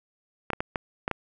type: clicks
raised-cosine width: 0.5 ms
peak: -12 dBFS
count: 6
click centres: 0.503 / 0.533 / 0.605 / 0.758 / 1.079 / 1.113 s
effects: none